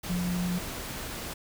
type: tone in noise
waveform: sine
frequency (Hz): 177.9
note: F3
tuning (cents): +32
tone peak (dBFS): -27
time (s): 0.09-0.59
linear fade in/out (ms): 10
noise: pink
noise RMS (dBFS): -37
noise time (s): 0.03-1.34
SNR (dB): +7
effects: none